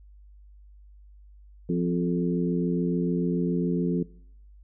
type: harmonic tone with a mistuned harmonic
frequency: 87 Hz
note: F2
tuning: 6 cents flat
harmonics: 2 / 3 / 4 / 5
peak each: -25 / -29 / -31 / -33 dBFS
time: 1.69-4.03 s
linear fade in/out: 5 ms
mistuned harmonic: 4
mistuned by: +34 cents
effects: noise-tail reverb RT60 0.7 s tail -23 dB re dry + added 50 Hz sine -48 dBFS peak until 4.63 s